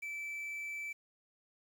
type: tone with quantisation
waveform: triangle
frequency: 2319 Hz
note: D7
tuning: 22 cents flat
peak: -37 dBFS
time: 0.02-0.93 s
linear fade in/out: 10 ms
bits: 10
effects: none